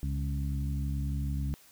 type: harmonic tone with a mistuned harmonic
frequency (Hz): 69.3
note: C#2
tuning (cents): 0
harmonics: 1 / 2 / 3 / 4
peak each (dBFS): -31 / -34 / -41 / -43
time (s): 0.03-1.54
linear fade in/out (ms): 0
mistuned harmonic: 2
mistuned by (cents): +28
effects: white hiss -58 dBFS RMS until 1.71 s